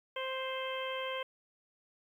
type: harmonic tone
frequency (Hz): 524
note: C5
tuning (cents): +2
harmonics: 1 / 2 / 3 / 4 / 5 / 6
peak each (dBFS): -38 / -41 / -46 / -44 / -46 / -43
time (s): 0.16-1.23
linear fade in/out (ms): 5
effects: 11-bit